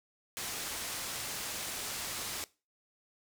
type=low-pass noise; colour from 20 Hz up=white; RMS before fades=-39 dBFS; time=0.37-2.44 s; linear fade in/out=0 ms; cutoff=10000 Hz; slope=12 dB/octave; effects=noise-tail reverb RT60 0.3 s tail -20 dB re dry